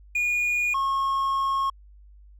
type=tone pair in turn; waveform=triangle; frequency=2441 / 1087.3 Hz; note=D#7 / C#6; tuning=-34 / -34 cents; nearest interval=octave + major second; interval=1400 cents; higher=first; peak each=-20 / -20 dBFS; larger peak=neither; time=0.15-0.74 / 0.74-1.7 s; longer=second; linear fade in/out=5 ms; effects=added 50 Hz sine -47 dBFS peak until 2.39 s